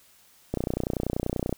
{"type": "click train", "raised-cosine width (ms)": 2, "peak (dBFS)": -13, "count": 31, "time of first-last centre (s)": [0.54, 1.527], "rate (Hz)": 30.4, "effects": ["white hiss -58 dBFS RMS until 1.57 s"]}